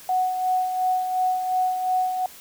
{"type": "tone with tremolo", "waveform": "sine", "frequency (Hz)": 740, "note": "F#5", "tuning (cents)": 0, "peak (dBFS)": -18, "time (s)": [0.09, 2.26], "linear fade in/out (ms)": 2, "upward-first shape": "sine", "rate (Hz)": 2.8, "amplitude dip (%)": 50, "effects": ["white hiss -45 dBFS RMS until 2.4 s"]}